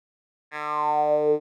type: tone with band-pass filter sweep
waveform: 10% pulse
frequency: 150.4 Hz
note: D3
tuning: 42 cents sharp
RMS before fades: -23 dBFS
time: 0.51-1.4 s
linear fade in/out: 50 ms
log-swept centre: 1700 to 380 Hz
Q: 7.9
effects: none